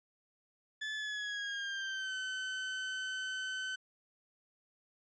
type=tone with pitch glide; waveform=30% pulse; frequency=1730 to 1523.6 Hz; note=A6 to G6; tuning=-30 to -50 cents; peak=-34 dBFS; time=0.81-3.76 s; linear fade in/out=10 ms; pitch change=-220 cents; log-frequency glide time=0.95-2.15 s; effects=resampled to 16000 Hz